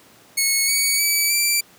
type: tone with pitch steps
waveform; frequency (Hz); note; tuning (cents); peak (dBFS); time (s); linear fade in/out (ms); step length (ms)
10% pulse; 2195 / 2244 / 2294 / 2344; C#7 / C#7 / D7 / D7; -18 / +21 / -41 / -4; -8; 0.37-1.61; 10; 310
effects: pink hiss -50 dBFS RMS until 1.78 s + high-pass 150 Hz 12 dB/octave